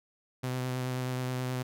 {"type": "tone with vibrato", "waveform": "sawtooth", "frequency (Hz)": 127.3, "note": "C3", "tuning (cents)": -47, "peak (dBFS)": -27, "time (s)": [0.43, 1.63], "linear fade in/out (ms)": 10, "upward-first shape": "sine", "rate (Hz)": 9.4, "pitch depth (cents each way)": 15, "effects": []}